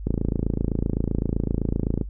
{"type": "click train", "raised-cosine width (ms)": 3, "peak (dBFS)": -10, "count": 55, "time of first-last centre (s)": [0.07, 2.012], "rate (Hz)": 27.8, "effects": ["noise-tail reverb RT60 0.1 s tail -19 dB re dry", "added 50 Hz sine -31 dBFS peak until 2.09 s"]}